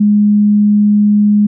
sine tone, 207.7 Hz, G#3, in tune, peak -6 dBFS, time 0-1.47 s, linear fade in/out 10 ms, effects none

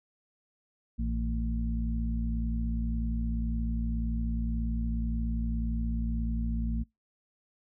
harmonic tone with a mistuned harmonic, 56.9 Hz, A#1, 41 cents flat, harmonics 1 / 2 / 3 / 4, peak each -29 / -41 / -40 / -34 dBFS, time 0.98-6.84 s, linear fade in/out 20 ms, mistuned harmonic 3, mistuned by -51 cents, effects noise-tail reverb RT60 0.2 s tail -26 dB re dry

